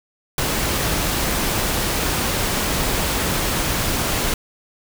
pink noise, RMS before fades -21 dBFS, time 0.38-4.34 s, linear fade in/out 2 ms, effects none

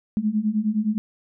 sine beating tone pair, 207.7 / 217.4 Hz, G#3 / A3, 0 / -21 cents, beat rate 9.7 Hz, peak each -24 / -22 dBFS, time 0.17-0.98 s, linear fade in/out 0 ms, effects none

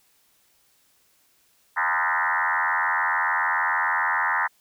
sine tone with frequency modulation, 1387 Hz, F6, 12 cents flat, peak -20 dBFS, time 1.76-4.48 s, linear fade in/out 20 ms, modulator 86.8 Hz, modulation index 6.2, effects white hiss -63 dBFS RMS until 4.6 s

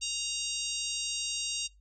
harmonic tone with a mistuned harmonic, 932.3 Hz, A#5, in tune, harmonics 3 / 4 / 5 / 6 / 7 / 8 / 9, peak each -37 / -38 / -39 / -40 / -40 / -41 / -42 dBFS, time 0.01-1.68 s, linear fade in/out 20 ms, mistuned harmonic 6, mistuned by +30 cents, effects noise-tail reverb RT60 0.2 s tail -23 dB re dry + added 50 Hz sine -57 dBFS peak until 1.8 s

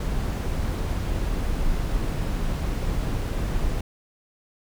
brown noise, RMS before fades -25 dBFS, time 0-3.81 s, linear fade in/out 5 ms, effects none

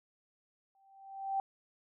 sine tone with exponential growth, 780 Hz, G5, 9 cents flat, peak -28 dBFS, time 0.75-1.4 s, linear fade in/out 1 ms, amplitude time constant 140 ms, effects none

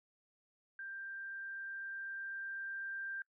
sine tone with level ramp, 1582 Hz, G6, 15 cents sharp, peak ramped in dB -43 to -39 dBFS, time 0.79-3.22 s, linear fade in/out 2 ms, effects noise-tail reverb RT60 0.1 s tail -24 dB re dry

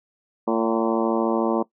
harmonic tone with a mistuned harmonic, 113.6 Hz, A#2, 44 cents flat, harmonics 2 / 3 / 4 / 5 / 6 / 7 / 8 / 9 / 10, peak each -24 / -24 / -26 / -27 / -33 / -31 / -30 / -32 / -35 dBFS, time 0.47-1.63 s, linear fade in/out 10 ms, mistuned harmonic 7, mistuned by -54 cents, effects noise-tail reverb RT60 0.1 s tail -19 dB re dry

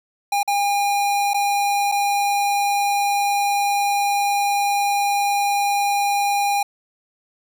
square tone with dropouts, 809 Hz, G#5, 46 cents flat, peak -18 dBFS, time 0.32-6.63 s, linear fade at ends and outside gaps 5 ms, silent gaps 0.431-0.476 / 1.335-1.343 / 1.917-1.921 s, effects none

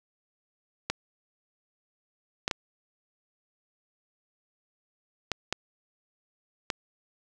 clicks, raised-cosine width 0.2 ms, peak -10 dBFS, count 6, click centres 0.9 / 2.479 / 2.512 / 5.317 / 5.526 / 6.702 s, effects none

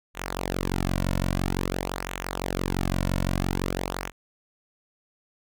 sawtooth tone with flanger, 45.87 Hz, F#1, 14 cents flat, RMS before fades -28 dBFS, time 0.14-4.12 s, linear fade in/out 50 ms, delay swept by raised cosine 0.2 to 2.5 ms, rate 0.5 Hz, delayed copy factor -0.8, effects none

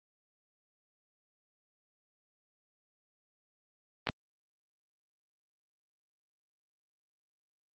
clicks, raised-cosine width 0.3 ms, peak -13 dBFS, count 2, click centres 4.071 / 4.089 s, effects high-pass 150 Hz 12 dB/octave + Opus 24 kbps

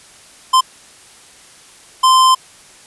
square tone bursts at uneven times, 1038 Hz, C6, 14 cents flat, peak -8 dBFS, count 2, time 0.53-0.61 / 2.03-2.35 s, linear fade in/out 10 ms, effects white hiss -43 dBFS RMS until 2.86 s + resampled to 24000 Hz

